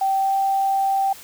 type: tone with pitch glide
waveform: sine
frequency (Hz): 776 to 780.5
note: G5 to G5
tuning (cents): -18 to -8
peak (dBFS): -17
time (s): 0.01-1.13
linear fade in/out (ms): 5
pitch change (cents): +10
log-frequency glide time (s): 0.19-0.33
effects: white hiss -42 dBFS RMS until 1.23 s